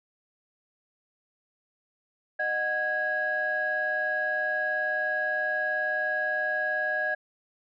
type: tone cluster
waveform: sine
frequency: 616 / 735 / 1653 Hz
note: D#5 / F#5 / G#6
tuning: -17 / -12 / -9 cents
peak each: -31 / -34 / -26 dBFS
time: 2.39-7.15 s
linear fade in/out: 10 ms
effects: tanh soft clip ceiling -18 dBFS